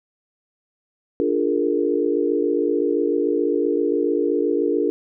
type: chord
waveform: sine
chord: Bb dominant seventh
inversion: first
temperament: equal with one note detuned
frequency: 293.7 / 349.2 / 415.3 / 462.7 Hz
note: D4 / F4 / Ab4 / Bb4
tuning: 0 / 0 / 0 / -13 cents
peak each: -23 dBFS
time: 1.2-4.9 s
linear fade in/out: 0 ms
effects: none

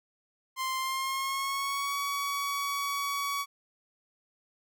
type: tone with pitch glide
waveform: sawtooth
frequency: 1047 to 1128.6 Hz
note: C6 to C#6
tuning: +1 to +31 cents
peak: -26 dBFS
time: 0.56-3.46 s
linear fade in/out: 50 ms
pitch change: +130 cents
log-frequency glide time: 0.76-1.95 s
effects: none

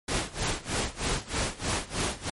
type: noise with tremolo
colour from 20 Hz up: pink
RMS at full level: -27 dBFS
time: 0.08-2.3 s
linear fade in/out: 5 ms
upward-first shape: sine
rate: 3.2 Hz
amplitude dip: 90%
effects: MP3 48 kbps

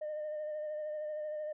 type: tone with vibrato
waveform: sine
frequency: 608 Hz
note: D#5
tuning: 40 cents flat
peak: -34 dBFS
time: 0.01-1.53 s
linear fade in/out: 10 ms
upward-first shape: sine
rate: 13 Hz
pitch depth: 25 cents each way
effects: tanh soft clip ceiling -34 dBFS

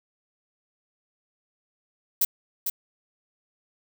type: noise with echo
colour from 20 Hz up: violet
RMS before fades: -21 dBFS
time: 2.21-2.25 s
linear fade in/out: 5 ms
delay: 450 ms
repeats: 1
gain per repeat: -6 dB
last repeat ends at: 2.7 s
effects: none

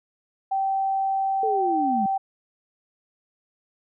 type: tone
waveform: sine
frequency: 776 Hz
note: G5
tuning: 18 cents flat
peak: -21 dBFS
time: 0.51-2.18 s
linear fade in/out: 10 ms
type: linear sweep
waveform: sine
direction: down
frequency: 452.1 to 197.1 Hz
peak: -24 dBFS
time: 1.43-2.06 s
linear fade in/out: 2 ms
effects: none

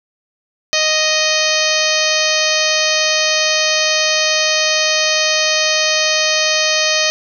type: harmonic tone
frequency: 622.3 Hz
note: D#5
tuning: in tune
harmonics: 1 / 2 / 3 / 4 / 5 / 6 / 7 / 8 / 9 / 10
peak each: -20 / -26 / -21 / -20 / -22 / -24 / -20 / -23 / -25 / -22 dBFS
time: 0.73-7.1 s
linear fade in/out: 0 ms
effects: none

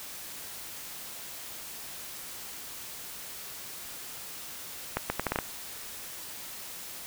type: accelerating click train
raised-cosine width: 0.5 ms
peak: -12 dBFS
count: 7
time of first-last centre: 4.97-5.388 s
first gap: 130 ms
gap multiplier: 0.74
effects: white hiss -42 dBFS RMS until 7.06 s

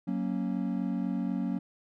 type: chord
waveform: triangle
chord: F# major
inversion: none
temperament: equal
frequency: 185 / 233.1 / 277.2 Hz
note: F#3 / A#3 / C#4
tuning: 0 / 0 / 0 cents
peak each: -30 / -31 / -32 dBFS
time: 0.07-1.59 s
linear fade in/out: 10 ms
effects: none

